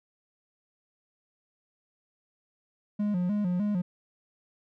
triangle tone with vibrato, 192.6 Hz, G3, 30 cents flat, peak -23 dBFS, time 2.99-3.82 s, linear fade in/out 10 ms, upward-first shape square, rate 3.3 Hz, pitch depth 130 cents each way, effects none

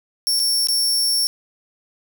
sawtooth tone with dropouts, 5460 Hz, F8, 40 cents flat, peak -14 dBFS, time 0.27-1.27 s, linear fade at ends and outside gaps 0 ms, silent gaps 0.394-0.399 / 0.671-0.686 s, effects none

